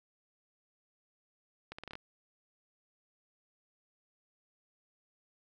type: accelerating click train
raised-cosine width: 0.3 ms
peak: -27 dBFS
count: 7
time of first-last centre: 1.72-1.954 s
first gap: 65 ms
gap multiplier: 0.79
effects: none